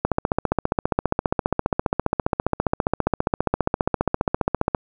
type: click train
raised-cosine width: 1 ms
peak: -4 dBFS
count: 71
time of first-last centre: 0.05-4.748 s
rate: 14.9 Hz
effects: none